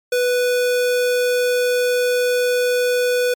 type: tone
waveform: square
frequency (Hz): 493.9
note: B4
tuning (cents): 0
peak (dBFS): -16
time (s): 0.12-3.34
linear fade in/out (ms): 5
effects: MP3 96 kbps